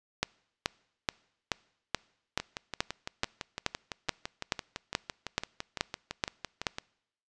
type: two click trains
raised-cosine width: 0.2 ms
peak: -9 / -17 dBFS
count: 16 / 27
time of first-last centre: 0.23-6.668 / 2.4-6.784 s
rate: 2.33 / 5.93 Hz
effects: noise-tail reverb RT60 0.8 s tail -25 dB re dry + resampled to 22050 Hz

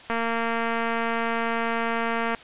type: click train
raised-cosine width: 0.5 ms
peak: -12 dBFS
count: 518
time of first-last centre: 0.1-2.348 s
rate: 230 Hz
effects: white hiss -45 dBFS RMS until 2.43 s + resampled to 8000 Hz

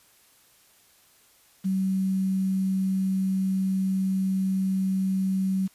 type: tone with quantisation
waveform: sine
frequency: 190.3 Hz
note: F#3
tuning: 49 cents sharp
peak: -22 dBFS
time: 1.64-5.68 s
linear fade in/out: 20 ms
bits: 8
effects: white hiss -59 dBFS RMS until 5.74 s + resampled to 32000 Hz

